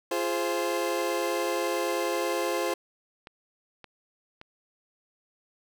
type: chord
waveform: 30% pulse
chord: F minor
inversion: none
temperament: equal with one note detuned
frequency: 344.8 / 415.3 / 523.3 Hz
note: F4 / Ab4 / C5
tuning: -22 / 0 / 0 cents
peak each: -28 / -30 / -27 dBFS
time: 0.11-2.74 s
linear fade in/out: 5 ms
type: click train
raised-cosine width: 0.3 ms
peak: -28 dBFS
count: 4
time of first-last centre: 2.7-4.414 s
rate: 1.75 Hz
effects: none